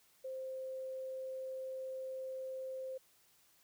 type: tone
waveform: sine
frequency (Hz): 523.3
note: C5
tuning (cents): 0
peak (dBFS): -40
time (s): 0.24-2.98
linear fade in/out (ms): 10
effects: white hiss -69 dBFS RMS until 3.63 s